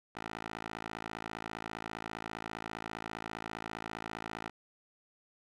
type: tone with band-pass filter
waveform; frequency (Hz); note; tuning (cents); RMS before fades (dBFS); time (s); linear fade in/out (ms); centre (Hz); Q
10% pulse; 55; A1; 0; -43; 0.15-4.5; 10; 1400; 0.71
effects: none